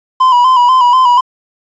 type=tone with vibrato; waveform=triangle; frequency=1001 Hz; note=B5; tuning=23 cents sharp; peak=-3 dBFS; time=0.2-1.21 s; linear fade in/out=10 ms; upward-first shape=square; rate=4.1 Hz; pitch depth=51 cents each way; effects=resampled to 16000 Hz + 7-bit